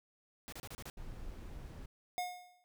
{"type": "noise bursts", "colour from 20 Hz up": "pink", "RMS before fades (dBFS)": -47, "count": 6, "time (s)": [0.48, 0.899], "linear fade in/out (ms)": 0, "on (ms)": 44, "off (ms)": 31}
{"type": "noise", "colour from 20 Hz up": "brown", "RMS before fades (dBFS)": -46, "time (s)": [0.97, 1.86], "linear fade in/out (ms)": 5}
{"type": "tone with exponential decay", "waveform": "square", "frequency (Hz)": 720, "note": "F#5", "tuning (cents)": -47, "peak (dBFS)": -33, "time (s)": [2.18, 2.64], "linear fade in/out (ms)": 0, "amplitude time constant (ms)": 100}
{"effects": []}